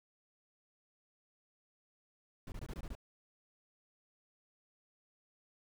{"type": "noise bursts", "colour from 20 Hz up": "brown", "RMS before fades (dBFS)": -43, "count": 7, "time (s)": [2.47, 2.952], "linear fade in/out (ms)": 2, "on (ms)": 50, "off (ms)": 22, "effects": []}